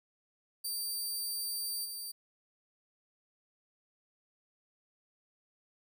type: tone with level steps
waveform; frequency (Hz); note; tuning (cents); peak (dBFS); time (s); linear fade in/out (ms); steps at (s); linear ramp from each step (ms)
15% pulse; 4652; D8; -17; -28 / -33; 0.64-2.12; 10; 1.84; 20
effects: none